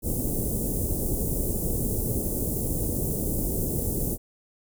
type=band-stop noise; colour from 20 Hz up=pink; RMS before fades=-27 dBFS; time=0.02-4.18 s; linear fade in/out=50 ms; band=490 to 9000 Hz; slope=24 dB/octave; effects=none